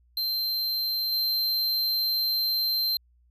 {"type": "tone with level steps", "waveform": "square", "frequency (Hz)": 4131, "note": "C8", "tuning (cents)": -23, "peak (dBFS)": [-26, -24], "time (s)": [0.17, 2.97], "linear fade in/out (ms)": 2, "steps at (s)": 1.12, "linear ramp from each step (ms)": 5, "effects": ["added 60 Hz sine -59 dBFS peak until 3.3 s"]}